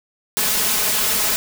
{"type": "noise with comb filter", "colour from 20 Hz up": "white", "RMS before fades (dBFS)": -19, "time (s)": [0.37, 1.36], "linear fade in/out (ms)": 0, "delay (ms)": 4.7, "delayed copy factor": 0.7, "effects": []}